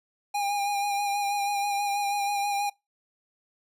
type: tone with vibrato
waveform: square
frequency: 810 Hz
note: G#5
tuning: 43 cents flat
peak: -26 dBFS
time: 0.34-2.7 s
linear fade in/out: 10 ms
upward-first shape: sine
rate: 6.2 Hz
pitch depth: 26 cents each way
effects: noise-tail reverb RT60 0.2 s tail -23 dB re dry + resampled to 32000 Hz